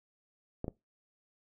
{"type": "clicks", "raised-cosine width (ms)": 2, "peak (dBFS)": -22, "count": 2, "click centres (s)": [0.644, 0.681], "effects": ["noise-tail reverb RT60 0.2 s tail -21 dB re dry"]}